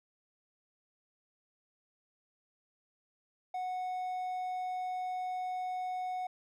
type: tone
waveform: triangle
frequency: 736 Hz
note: F#5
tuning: 9 cents flat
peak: -32 dBFS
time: 3.54-6.27 s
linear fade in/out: 5 ms
effects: none